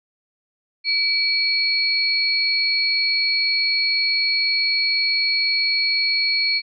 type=tone pair together; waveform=sine; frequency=2300 / 4342 Hz; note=D7 / C#8; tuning=-37 / -37 cents; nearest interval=major seventh; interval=1100 cents; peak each=-21 / -19 dBFS; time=0.84-6.62 s; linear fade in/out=50 ms; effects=none